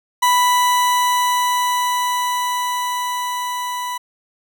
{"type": "tone with level ramp", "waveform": "40% pulse", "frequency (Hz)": 987.8, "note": "B5", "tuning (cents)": 0, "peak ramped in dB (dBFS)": [-11, -22], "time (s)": [0.22, 3.98], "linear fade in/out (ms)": 10, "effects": []}